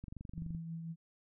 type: click train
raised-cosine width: 5 ms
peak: -33 dBFS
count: 13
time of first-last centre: 0.04-0.548 s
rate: 23.6 Hz
type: tone with tremolo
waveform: sine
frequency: 164.81 Hz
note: E3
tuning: in tune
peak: -38 dBFS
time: 0.34-0.96 s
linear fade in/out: 50 ms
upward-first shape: triangle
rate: 5.7 Hz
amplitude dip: 40%
effects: none